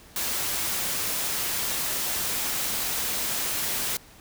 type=noise; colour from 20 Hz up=white; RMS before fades=-28 dBFS; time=0.16-3.97 s; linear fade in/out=2 ms; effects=pink hiss -51 dBFS RMS until 4.2 s